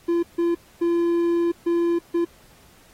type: tone bursts at uneven times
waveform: triangle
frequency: 341.4 Hz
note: F4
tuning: 39 cents flat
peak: -16 dBFS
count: 5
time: 0.08-0.23 / 0.38-0.55 / 0.81-1.52 / 1.66-1.99 / 2.14-2.25 s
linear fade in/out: 10 ms
effects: pink hiss -54 dBFS RMS until 2.93 s + AAC 48 kbps